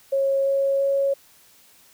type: tone with pitch steps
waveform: sine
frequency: 546 / 549.2 / 552.3 Hz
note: C#5 / C#5 / C#5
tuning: -26 / -16 / -6 cents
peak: -18 dBFS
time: 0.12-1.14 s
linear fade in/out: 10 ms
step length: 340 ms
effects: white hiss -54 dBFS RMS until 1.93 s